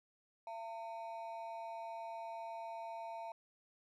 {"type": "ring-modulated tone", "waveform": "triangle", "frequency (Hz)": 792, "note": "G5", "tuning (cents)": 18, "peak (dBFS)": -38, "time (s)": [0.47, 3.32], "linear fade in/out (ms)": 2, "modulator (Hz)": 115, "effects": []}